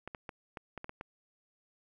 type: clicks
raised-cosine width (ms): 0.5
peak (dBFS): -26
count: 8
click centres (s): 0.076 / 0.148 / 0.292 / 0.572 / 0.777 / 0.844 / 0.894 / 1.011
effects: 11-bit